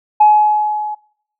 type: tone with level ramp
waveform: sine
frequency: 846 Hz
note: G#5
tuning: 32 cents sharp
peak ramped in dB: -3 to -21 dBFS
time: 0.2-0.95 s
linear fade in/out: 10 ms
effects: noise-tail reverb RT60 0.7 s tail -25 dB re dry + tanh soft clip ceiling 0 dBFS